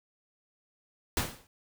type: noise with exponential decay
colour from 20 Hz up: pink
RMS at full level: -26 dBFS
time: 1.17-1.47 s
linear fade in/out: 2 ms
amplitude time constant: 64 ms
effects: none